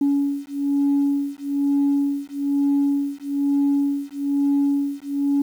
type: beating tone pair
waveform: sine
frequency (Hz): 281.4 / 282.5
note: C#4 / C#4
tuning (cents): +26 / +33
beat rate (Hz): 1.1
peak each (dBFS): -20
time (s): 0.01-5.42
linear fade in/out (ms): 5
effects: tanh soft clip ceiling -13 dBFS + 8-bit